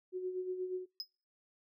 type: tone with tremolo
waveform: sine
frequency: 368.1 Hz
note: F#4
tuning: 9 cents flat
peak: -33 dBFS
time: 0.12-0.86 s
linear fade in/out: 50 ms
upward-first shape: sine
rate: 8.4 Hz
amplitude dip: 55%
type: tone with exponential decay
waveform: triangle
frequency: 5080 Hz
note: D#8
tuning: 35 cents sharp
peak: -32 dBFS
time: 1-1.08 s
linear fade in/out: 1 ms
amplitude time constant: 17 ms
effects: noise-tail reverb RT60 0.4 s tail -25 dB re dry